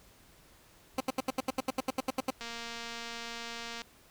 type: tone bursts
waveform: 15% pulse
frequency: 261.6 Hz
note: C4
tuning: in tune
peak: -22 dBFS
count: 14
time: 0.98-2.304 s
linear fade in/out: 2 ms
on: 24 ms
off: 76 ms
type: click train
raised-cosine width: 0.2 ms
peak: -24 dBFS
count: 329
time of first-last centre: 2.41-3.818 s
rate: 233 Hz
effects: pink hiss -60 dBFS RMS until 4.1 s